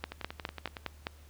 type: two click trains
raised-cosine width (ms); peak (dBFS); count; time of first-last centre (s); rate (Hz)
0.3; -17 / -23; 6 / 8; 0.04-1.069 / 0.12-0.768; 4.86 / 10.8
effects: added 74 Hz sine -52 dBFS peak until 1.29 s + pink hiss -61 dBFS RMS until 1.29 s